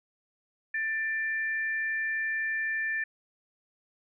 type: tone pair together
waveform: sine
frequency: 1774.1 / 2366 Hz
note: A6 / D7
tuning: +14 / +12 cents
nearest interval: perfect fourth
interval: 498 cents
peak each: -28 / -38 dBFS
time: 0.74-3.04 s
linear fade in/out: 5 ms
effects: none